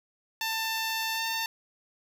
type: tone with pitch glide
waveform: 10% pulse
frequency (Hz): 892 to 901.8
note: A5 to A5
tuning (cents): +23 to +42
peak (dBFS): -20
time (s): 0.41-1.46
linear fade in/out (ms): 2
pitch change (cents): +19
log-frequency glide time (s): 1.14-1.22
effects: none